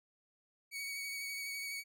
sawtooth tone with vibrato, 2244 Hz, C#7, 21 cents sharp, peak -36 dBFS, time 0.71-1.84 s, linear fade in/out 50 ms, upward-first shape triangle, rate 12 Hz, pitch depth 25 cents each way, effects none

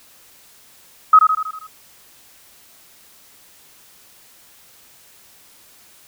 sine tone with echo, 1270 Hz, D#6, 35 cents sharp, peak -4 dBFS, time 1.13-1.19 s, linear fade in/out 5 ms, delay 80 ms, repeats 6, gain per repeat -5 dB, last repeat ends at 1.67 s, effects white hiss -49 dBFS RMS until 6.07 s

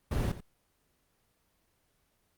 brown noise with echo, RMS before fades -30 dBFS, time 0.11-0.32 s, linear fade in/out 5 ms, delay 87 ms, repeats 1, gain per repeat -13 dB, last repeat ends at 0.407 s, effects pink hiss -73 dBFS RMS until 2.37 s + Opus 24 kbps

